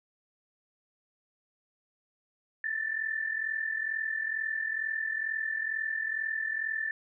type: tone pair together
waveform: sine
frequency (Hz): 1760.8 / 1803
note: A6 / A6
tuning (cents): +1 / +42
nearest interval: unison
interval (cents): 41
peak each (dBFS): -31 / -35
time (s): 2.64-6.91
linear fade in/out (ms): 2
effects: none